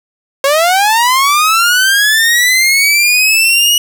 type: linear sweep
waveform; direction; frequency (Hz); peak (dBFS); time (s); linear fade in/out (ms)
sawtooth; up; 537 to 2920; -4; 0.44-3.78; 2
effects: none